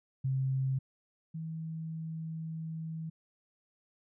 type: tone pair in turn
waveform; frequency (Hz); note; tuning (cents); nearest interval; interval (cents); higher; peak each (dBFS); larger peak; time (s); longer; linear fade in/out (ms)
sine; 133 / 160.99; C3 / E3; +29 / -41; minor third; 330; second; -28 / -36; first; 0.24-0.79 / 1.34-3.1; second; 10
effects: none